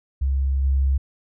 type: tone with level steps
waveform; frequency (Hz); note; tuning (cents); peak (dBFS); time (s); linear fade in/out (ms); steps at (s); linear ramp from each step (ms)
sine; 67.6; C#2; -43; -18 / -16; 0.21-0.98; 10; 0.63; 20
effects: none